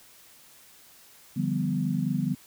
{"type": "chord", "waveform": "sine", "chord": "G dominant seventh", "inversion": "second", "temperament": "equal with one note detuned", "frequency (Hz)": [146.83, 172.01, 196, 246.9], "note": ["D3", "F3", "G3", "B3"], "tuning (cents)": [0, -26, 0, 0], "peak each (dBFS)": -30, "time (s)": [1.36, 2.35], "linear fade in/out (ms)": 10, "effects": ["white hiss -54 dBFS RMS until 2.46 s"]}